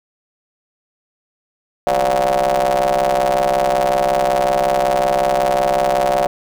35% pulse ring-modulated tone, 65.41 Hz, C2, in tune, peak -9 dBFS, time 1.87-6.27 s, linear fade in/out 0 ms, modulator 645 Hz, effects none

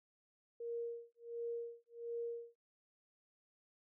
sine tone with tremolo, 468.6 Hz, A#4, 9 cents sharp, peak -38 dBFS, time 0.6-2.56 s, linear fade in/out 5 ms, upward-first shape sine, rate 1.4 Hz, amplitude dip 100%, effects none

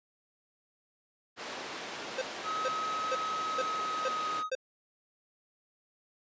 pink band-pass noise, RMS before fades -41 dBFS, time 1.36-4.44 s, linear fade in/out 50 ms, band 370 to 5200 Hz, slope 12 dB/octave
square tone bursts, 521 Hz, C5, 7 cents flat, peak -30 dBFS, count 6, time 2.18-4.552 s, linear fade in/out 5 ms, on 37 ms, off 430 ms
triangle tone with pitch glide, 1275 to 1256.7 Hz, D#6 to D#6, +42 to +17 cents, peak -30 dBFS, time 2.43-4.5 s, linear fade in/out 50 ms, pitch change -25 cents, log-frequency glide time 3.67-4.31 s
effects resampled to 16000 Hz

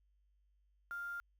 sine tone with quantisation, 1399 Hz, F6, 3 cents sharp, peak -40 dBFS, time 0.91-1.2 s, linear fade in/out 0 ms, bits 10, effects added 50 Hz sine -70 dBFS peak until 1.39 s

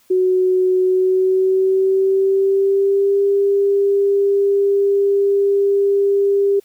sine tone with pitch glide, 370 to 398.9 Hz, F#4 to G4, 0 to +30 cents, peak -12 dBFS, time 0.1-6.6 s, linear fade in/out 10 ms, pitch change +130 cents, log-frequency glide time 0.81-3.21 s, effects white hiss -56 dBFS RMS until 6.64 s

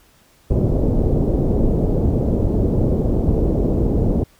pink low-pass noise, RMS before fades -17 dBFS, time 0.5-4.24 s, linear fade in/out 10 ms, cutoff 520 Hz, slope 24 dB/octave, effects pink hiss -54 dBFS RMS until 4.39 s

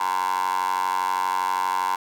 15% pulse tone with high-pass filter, 92.5 Hz, F#2, in tune, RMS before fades -24 dBFS, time 0-1.96 s, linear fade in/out 5 ms, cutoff 970 Hz, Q 7.9, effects none

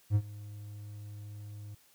triangle tone with ADSR envelope, 103.83 Hz, G#2, in tune, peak -19 dBFS, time 0.1-1.75 s, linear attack 54 ms, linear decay 60 ms, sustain -21 dB, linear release 7 ms, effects white hiss -64 dBFS RMS until 1.94 s

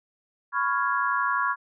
sine chord, C# dominant seventh, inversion third, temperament equal with one note detuned, 996.9 / 1108.7 / 1396.9 / 1661.2 Hz, B5 / C#6 / E#6 / G#6, +16 / 0 / 0 / 0 cents, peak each -29 / -26 / -28 / -29 dBFS, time 0.52-1.56 s, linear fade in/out 50 ms, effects none

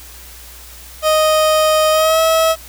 30% pulse tone with pitch glide, 622.3 to 646.5 Hz, D#5 to E5, 0 to -34 cents, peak -8 dBFS, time 1.02-2.56 s, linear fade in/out 50 ms, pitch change +66 cents, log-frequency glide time 1.91-2.2 s, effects added 60 Hz sine -39 dBFS peak until 2.68 s + white hiss -38 dBFS RMS until 2.68 s

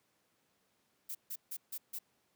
violet noise bursts, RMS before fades -41 dBFS, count 5, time 1.09-1.99 s, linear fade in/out 10 ms, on 60 ms, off 150 ms, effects pink hiss -75 dBFS RMS until 2.35 s + high-pass 150 Hz 12 dB/octave

